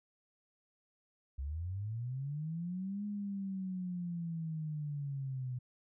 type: linear two-way sweep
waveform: sine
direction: up then down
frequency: 64.3 to 207.7 to 123.8 Hz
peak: -36 dBFS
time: 1.38-5.59 s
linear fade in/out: 10 ms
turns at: 3.05 s
effects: none